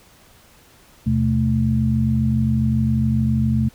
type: tone cluster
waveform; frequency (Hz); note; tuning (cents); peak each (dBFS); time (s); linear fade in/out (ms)
sine; 79.6 / 127 / 219.2; D#2 / B2 / A3; +40 / +49 / -6; -23 / -19 / -19; 1.06-3.69; 10
effects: pink hiss -51 dBFS RMS until 3.74 s